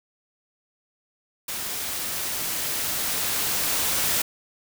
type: noise with level ramp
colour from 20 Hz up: white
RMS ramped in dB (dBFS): -31 to -23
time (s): 1.48-4.22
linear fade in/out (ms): 5
effects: none